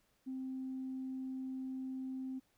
sine tone, 261.6 Hz, C4, in tune, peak -38 dBFS, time 0.26-2.4 s, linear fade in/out 20 ms, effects tanh soft clip ceiling -34 dBFS + pink hiss -75 dBFS RMS until 2.57 s

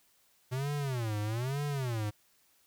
square tone with vibrato, 123.47 Hz, B2, in tune, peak -32 dBFS, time 0.51-2.11 s, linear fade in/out 20 ms, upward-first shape sine, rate 1.1 Hz, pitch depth 290 cents each way, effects white hiss -68 dBFS RMS until 2.66 s

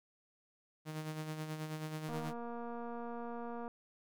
sawtooth tone with tremolo, 155.56 Hz, D#3, in tune, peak -34 dBFS, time 0.85-2.34 s, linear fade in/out 50 ms, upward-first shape sine, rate 9.3 Hz, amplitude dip 50%
click train, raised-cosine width 1 ms, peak -32 dBFS, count 376, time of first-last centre 2.09-3.679 s, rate 236 Hz
effects none

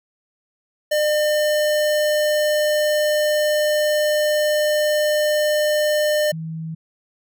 square / sine tone pair in turn, 603 / 161.24 Hz, D5 / E3, +46 / -38 cents, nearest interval octave + major seventh, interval 2284 cents, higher first, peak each -17 / -26 dBFS, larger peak first, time 0.91-6.32 / 6.32-6.75 s, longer first, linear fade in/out 10 ms, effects none

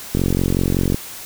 click train, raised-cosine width 3 ms, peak -5 dBFS, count 37, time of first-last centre 0.15-0.945 s, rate 45.3 Hz, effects white hiss -34 dBFS RMS until 1.25 s

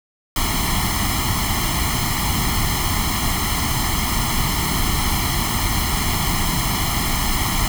pink noise with comb filter, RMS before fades -20 dBFS, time 0.36-7.68 s, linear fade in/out 2 ms, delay 0.96 ms, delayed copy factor +0.9, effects none

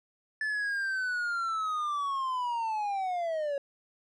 triangle linear sweep, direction down, 1746 to 552 Hz, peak -27 dBFS, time 0.41-3.58 s, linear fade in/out 2 ms, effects resampled to 24000 Hz

